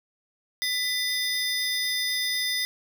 square tone cluster, 1998 / 3598 / 4995 Hz, B6 / A7 / D#8, +20 / +38 / +6 cents, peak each -30 dBFS, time 0.62-2.65 s, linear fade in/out 0 ms, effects none

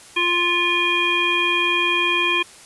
harmonic tone with a mistuned harmonic, 349.2 Hz, F4, in tune, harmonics 1 / 3 / 5 / 7 / 9, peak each -26 / -24 / -29 / -19 / -24 dBFS, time 0.16-2.43 s, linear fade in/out 10 ms, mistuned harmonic 9, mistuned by +45 cents, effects white hiss -44 dBFS RMS until 2.65 s + resampled to 24000 Hz

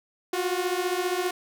sawtooth beating tone pair, 354.1 / 369.1 Hz, F4 / F#4, +24 / -4 cents, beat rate 15 Hz, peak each -24 dBFS, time 0.33-1.31 s, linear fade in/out 5 ms, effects none

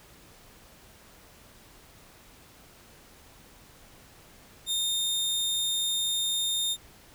sawtooth tone, 3652 Hz, A#7, 36 cents flat, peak -23 dBFS, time 4.66-6.77 s, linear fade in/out 50 ms, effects pink hiss -54 dBFS RMS until 7.14 s

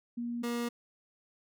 sine / 30% pulse tone pair in turn, 237.8 / 237.8 Hz, A#3 / A#3, +35 / +35 cents, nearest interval unison, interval 0 cents, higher neither, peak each -33 / -29 dBFS, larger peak second, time 0.17-0.43 / 0.43-0.69 s, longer neither, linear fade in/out 10 ms, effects none

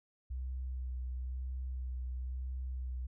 sine tone with vibrato, 63.5 Hz, B1, 49 cents sharp, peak -36 dBFS, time 0.3-3.07 s, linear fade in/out 10 ms, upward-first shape sine, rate 1 Hz, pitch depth 22 cents each way, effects none

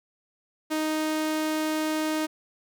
sawtooth tone, 311.1 Hz, D#4, in tune, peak -21 dBFS, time 0.7-2.27 s, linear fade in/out 20 ms, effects none

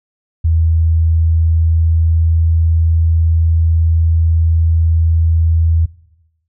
sine tone with pitch glide, 81.3 to 81.82 Hz, E2 to E2, -23 to -12 cents, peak -9 dBFS, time 0.44-5.86 s, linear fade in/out 10 ms, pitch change +11 cents, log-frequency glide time 0.59-2.39 s, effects noise-tail reverb RT60 1.0 s tail -21 dB re dry

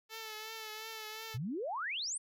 5% pulse tone with vibrato, 438.3 Hz, A4, 7 cents flat, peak -31 dBFS, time 0.09-1.38 s, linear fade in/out 50 ms, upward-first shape triangle, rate 2.8 Hz, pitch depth 44 cents each way
sine exponential sweep, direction up, 103.9 to 9500 Hz, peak -35 dBFS, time 1.34-2.18 s, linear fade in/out 10 ms
effects none

